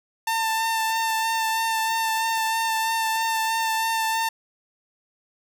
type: tone with vibrato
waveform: sawtooth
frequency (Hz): 896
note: A5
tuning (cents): +31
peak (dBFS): -18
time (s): 0.27-4.29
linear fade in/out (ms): 5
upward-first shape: sine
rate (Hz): 3.1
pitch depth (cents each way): 17
effects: none